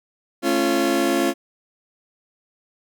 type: chord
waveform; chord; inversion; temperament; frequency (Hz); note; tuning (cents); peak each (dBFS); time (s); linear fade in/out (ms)
30% pulse; A augmented; none; just; 220 / 275 / 343.8; A3 / C#4 / E#4; 0 / -14 / -27; -24 / -19 / -18; 0.42-1.34; 50
effects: none